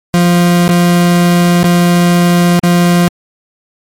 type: tone with dropouts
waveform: 40% pulse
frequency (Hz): 174.61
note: F3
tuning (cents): 0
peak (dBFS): -5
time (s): 0.14-3.08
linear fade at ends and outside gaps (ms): 0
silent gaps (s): 0.679-0.691 / 1.631-1.642 / 2.593-2.635
effects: MP3 64 kbps